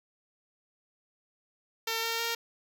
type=tone with pitch steps; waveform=5% pulse; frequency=452.9 / 457.9 / 463 Hz; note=A#4 / A#4 / A#4; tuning=-50 / -31 / -12 cents; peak=-18 dBFS; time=1.87-2.35 s; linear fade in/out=5 ms; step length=160 ms; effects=none